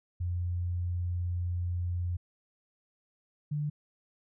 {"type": "tone pair in turn", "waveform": "sine", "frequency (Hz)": [88.1, 148.17], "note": ["F2", "D3"], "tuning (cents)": [16, 16], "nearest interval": "major sixth", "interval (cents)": 900, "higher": "second", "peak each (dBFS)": [-29, -29], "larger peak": "neither", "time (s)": [[0.2, 2.17], [3.51, 3.7]], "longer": "first", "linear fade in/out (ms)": 10, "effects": []}